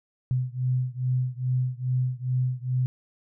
sine beating tone pair, 126.1 / 128.5 Hz, B2 / C3, +36 / -31 cents, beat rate 2.4 Hz, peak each -26 / -27 dBFS, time 0.31-2.86 s, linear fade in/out 0 ms, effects none

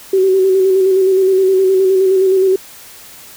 sine tone with vibrato, 380 Hz, F#4, 46 cents sharp, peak -8 dBFS, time 0.13-2.56 s, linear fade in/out 5 ms, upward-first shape square, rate 9.6 Hz, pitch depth 27 cents each way, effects white hiss -37 dBFS RMS until 3.36 s

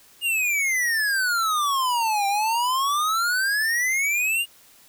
square exponential two-way sweep, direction down then up, 2866 to 786 to 2866 Hz, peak -21 dBFS, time 0.21-4.46 s, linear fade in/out 50 ms, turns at 2.27 s, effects white hiss -53 dBFS RMS until 4.88 s

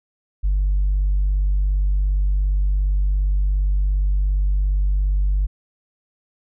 sine tone, 48.65 Hz, G1, 12 cents flat, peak -14 dBFS, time 0.43-5.47 s, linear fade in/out 20 ms, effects tanh soft clip ceiling -13 dBFS

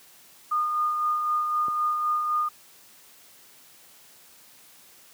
sine tone with tremolo, 1221 Hz, D#6, 33 cents flat, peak -21 dBFS, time 0.51-2.49 s, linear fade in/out 10 ms, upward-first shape sine, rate 3.9 Hz, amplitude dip 35%
click, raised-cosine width 2 ms, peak -27 dBFS, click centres 1.683 s
effects white hiss -53 dBFS RMS until 5.13 s + high-pass 100 Hz 12 dB/octave

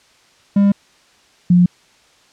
triangle / sine tone pair in turn, 200.5 / 177.29 Hz, G3 / F3, +39 / +26 cents, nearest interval major second, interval 213 cents, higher first, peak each -7 / -7 dBFS, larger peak neither, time 0.56-0.72 / 1.5-1.66 s, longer neither, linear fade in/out 5 ms, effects white hiss -52 dBFS RMS until 2.32 s + low-pass 6000 Hz 12 dB/octave

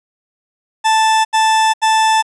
40% pulse tone bursts, 880 Hz, A5, in tune, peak -9 dBFS, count 3, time 0.84-2.226 s, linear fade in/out 20 ms, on 410 ms, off 78 ms, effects resampled to 22050 Hz + 8-bit

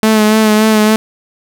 sawtooth tone with vibrato, 216 Hz, A3, 32 cents flat, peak -3 dBFS, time 0.03-0.96 s, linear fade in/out 0 ms, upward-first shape sine, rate 3.5 Hz, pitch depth 29 cents each way, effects none

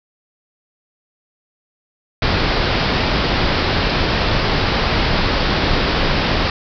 pink low-pass noise, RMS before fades -17 dBFS, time 2.22-6.5 s, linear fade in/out 2 ms, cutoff 5200 Hz, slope 96 dB/octave, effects none

